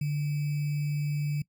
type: tone with sample-and-hold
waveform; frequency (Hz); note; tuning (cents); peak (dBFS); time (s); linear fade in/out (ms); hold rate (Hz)
sine; 146.83; D3; 0; -26; 0.01-1.42; 5; 2450
effects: noise-tail reverb RT60 0.1 s tail -22 dB re dry